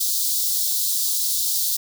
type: high-pass noise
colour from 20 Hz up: white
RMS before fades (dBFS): -22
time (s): 0-1.77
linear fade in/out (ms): 10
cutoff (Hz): 3700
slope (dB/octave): 48
effects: none